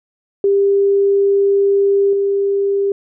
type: tone with level steps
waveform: sine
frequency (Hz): 397.8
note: G4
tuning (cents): +25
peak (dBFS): -10 / -13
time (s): 0.44-2.92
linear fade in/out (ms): 2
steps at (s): 2.13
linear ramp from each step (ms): 2
effects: none